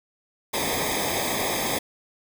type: noise with comb filter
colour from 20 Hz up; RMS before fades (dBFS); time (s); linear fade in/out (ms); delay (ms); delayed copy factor
pink; -26; 0.53-1.79; 10; 0.7; -0.95
effects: none